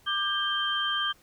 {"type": "tone cluster", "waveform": "sine", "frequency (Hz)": [1188, 1594, 3144], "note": ["D6", "G6", "G7"], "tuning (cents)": [20, 28, 4], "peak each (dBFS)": [-31, -31, -28], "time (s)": [0.06, 1.13], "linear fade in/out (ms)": 20, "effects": ["pink hiss -60 dBFS RMS until 1.22 s"]}